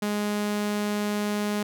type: tone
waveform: sawtooth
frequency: 207.7 Hz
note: G#3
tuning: in tune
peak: -21 dBFS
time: 0.02-1.63 s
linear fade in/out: 5 ms
effects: none